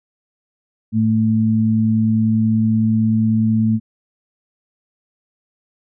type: tone pair together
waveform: sine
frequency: 110.5 / 220.9 Hz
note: A2 / A3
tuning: +8 / +7 cents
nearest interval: octave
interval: 1199 cents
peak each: -18 / -14 dBFS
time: 0.92-3.8 s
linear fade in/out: 50 ms
effects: none